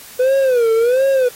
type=tone with vibrato; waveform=triangle; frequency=493.9 Hz; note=B4; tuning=in tune; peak=-9 dBFS; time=0.19-1.29 s; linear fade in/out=10 ms; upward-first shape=sine; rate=1.4 Hz; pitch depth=170 cents each way; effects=white hiss -38 dBFS RMS until 1.35 s + AAC 48 kbps